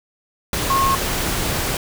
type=tone in noise; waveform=sine; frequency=1084 Hz; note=C#6; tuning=39 cents flat; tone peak=-15 dBFS; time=0.7-0.95 s; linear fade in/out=2 ms; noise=pink; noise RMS=-22 dBFS; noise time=0.53-1.77 s; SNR=+4 dB; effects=none